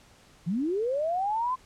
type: linear sweep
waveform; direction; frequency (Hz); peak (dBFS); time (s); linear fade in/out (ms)
sine; up; 152.6 to 1048; -25; 0.46-1.56; 20
effects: pink hiss -57 dBFS RMS until 1.65 s + low-pass 9000 Hz 12 dB/octave

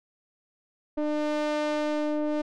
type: ring-modulated tone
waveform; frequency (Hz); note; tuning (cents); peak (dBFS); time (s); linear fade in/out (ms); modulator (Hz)
square; 150.2; D3; +39; -23; 0.97-2.42; 10; 451
effects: low-pass 5000 Hz 12 dB/octave

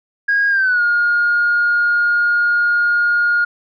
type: tone with pitch glide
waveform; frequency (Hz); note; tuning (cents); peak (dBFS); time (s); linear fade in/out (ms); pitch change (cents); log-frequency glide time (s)
sine; 1637 to 1425.1; G#6 to F6; -25 to +35; -11; 0.28-3.45; 10; -240; 0.49-0.82
effects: tanh soft clip ceiling -8 dBFS

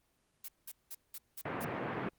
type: noise bursts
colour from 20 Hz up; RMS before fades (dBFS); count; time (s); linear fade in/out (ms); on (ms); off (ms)
blue; -44; 6; 0.44-1.648; 5; 43; 190
type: band-pass noise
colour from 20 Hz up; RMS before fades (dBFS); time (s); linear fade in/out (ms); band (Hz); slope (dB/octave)
pink; -38; 1.45-2.09; 5; 130 to 2200; 24
effects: pink hiss -75 dBFS RMS until 2.18 s + Opus 24 kbps

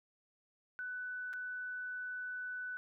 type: tone with dropouts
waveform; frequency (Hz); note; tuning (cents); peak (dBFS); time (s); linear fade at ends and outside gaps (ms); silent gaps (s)
sine; 1494; F#6; +16; -39; 0.79-2.77; 0; 1.331-1.336
effects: none

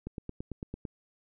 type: click train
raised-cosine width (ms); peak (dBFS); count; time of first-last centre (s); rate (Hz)
3; -24; 8; 0.07-0.852; 8.95
effects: none

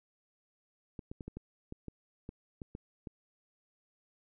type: clicks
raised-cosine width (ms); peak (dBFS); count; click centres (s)
3; -29; 11; 0.992 / 1.115 / 1.208 / 1.28 / 1.37 / 1.724 / 1.883 / 2.291 / 2.618 / 2.751 / 3.072
effects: none

